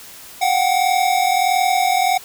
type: tone pair together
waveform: square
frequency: 723.5 / 765 Hz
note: F#5 / G5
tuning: -39 / -42 cents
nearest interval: minor second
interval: 97 cents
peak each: -18 dBFS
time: 0.41-2.18 s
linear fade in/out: 10 ms
effects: white hiss -39 dBFS RMS until 2.24 s